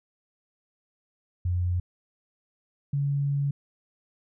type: tone pair in turn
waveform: sine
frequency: 89 / 141.28 Hz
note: F2 / C#3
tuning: +33 / +33 cents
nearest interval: minor sixth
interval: 800 cents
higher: second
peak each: -23 dBFS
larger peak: neither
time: 1.45-1.8 / 2.93-3.51 s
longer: second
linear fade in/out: 5 ms
effects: none